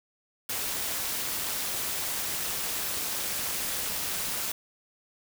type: noise with amplitude modulation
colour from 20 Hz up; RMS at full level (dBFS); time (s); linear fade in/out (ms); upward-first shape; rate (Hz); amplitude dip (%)
white; -29; 0.49-4.52; 5; sine; 216; 55
effects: none